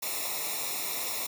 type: noise with comb filter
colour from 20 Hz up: white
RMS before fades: -33 dBFS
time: 0.02-1.27 s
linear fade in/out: 10 ms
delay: 0.64 ms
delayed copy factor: -1
effects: none